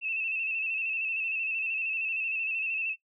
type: tone with vibrato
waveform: sine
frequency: 2637 Hz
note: E7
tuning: in tune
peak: -29 dBFS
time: 0.01-2.96 s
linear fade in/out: 50 ms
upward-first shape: square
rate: 13 Hz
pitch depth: 40 cents each way
effects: noise-tail reverb RT60 0.1 s tail -18 dB re dry